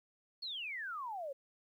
sine exponential sweep, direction down, 4443 to 526 Hz, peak -39 dBFS, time 0.42-1.33 s, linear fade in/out 10 ms, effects 12-bit

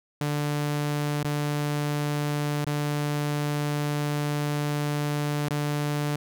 sawtooth tone with dropouts, 147.1 Hz, D3, 3 cents sharp, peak -21 dBFS, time 0.21-6.16 s, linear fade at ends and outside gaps 2 ms, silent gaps 1.232-1.246 / 2.647-2.667 / 5.485-5.507 s, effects none

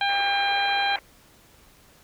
harmonic tone, 800 Hz, G5, 35 cents sharp, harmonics 1 / 2 / 3 / 4 / 5, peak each -24 / -27 / -29 / -30 / -31 dBFS, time 0.01-0.96 s, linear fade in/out 2 ms
white band-pass noise, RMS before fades -38 dBFS, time 0.09-0.99 s, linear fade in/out 0 ms, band 340 to 2400 Hz, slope 48 dB/octave
effects pink hiss -55 dBFS RMS until 2.03 s

